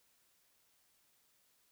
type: silence
effects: white hiss -73 dBFS RMS until 1.71 s